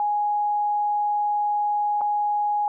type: tone with dropouts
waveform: sine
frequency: 830.6 Hz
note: G#5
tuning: in tune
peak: -20 dBFS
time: 0-2.68 s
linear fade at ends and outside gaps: 1 ms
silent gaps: 2.01-2.015 s
effects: none